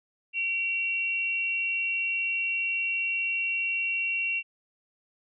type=tone pair together; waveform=sine; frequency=2301 / 2736 Hz; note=D7 / F7; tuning=-36 / -36 cents; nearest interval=minor third; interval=300 cents; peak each=-35 / -26 dBFS; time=0.33-4.43 s; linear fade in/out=50 ms; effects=none